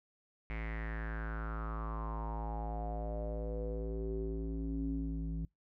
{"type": "tone with low-pass filter sweep", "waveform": "square", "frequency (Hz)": 55, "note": "A1", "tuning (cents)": 0, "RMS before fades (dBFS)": -38, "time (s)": [0.5, 5.45], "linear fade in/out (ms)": 0, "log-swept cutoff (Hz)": [2200, 210], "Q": 6.6, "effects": ["noise-tail reverb RT60 0.2 s tail -26 dB re dry"]}